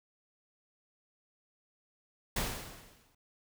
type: noise with exponential decay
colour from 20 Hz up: pink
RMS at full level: -31 dBFS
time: 2.36-3.15 s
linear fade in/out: 5 ms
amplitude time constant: 170 ms
effects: none